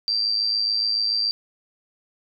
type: tone with amplitude modulation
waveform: sine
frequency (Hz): 4699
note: D8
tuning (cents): 0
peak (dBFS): -17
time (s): 0.08-1.31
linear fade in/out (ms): 0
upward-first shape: sine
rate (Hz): 107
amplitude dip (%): 60
effects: none